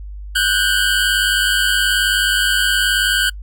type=tone pair together; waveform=25% pulse; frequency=1475 / 1573.9 Hz; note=F#6 / G6; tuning=-6 / +7 cents; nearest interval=minor second; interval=113 cents; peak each=-13 dBFS; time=0.35-3.3 s; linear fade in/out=10 ms; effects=noise-tail reverb RT60 0.1 s tail -26 dB re dry + added 50 Hz sine -28 dBFS peak until 3.42 s